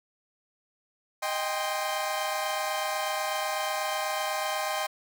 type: chord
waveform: sawtooth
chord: Ab major seventh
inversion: second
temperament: equal with one note detuned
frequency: 622.3 / 784 / 812.1 / 1046.5 Hz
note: Eb5 / G5 / Ab5 / C6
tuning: 0 / 0 / -39 / 0 cents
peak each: -29 / -29 / -34 / -30 dBFS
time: 1.22-4.87 s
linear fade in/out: 10 ms
effects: none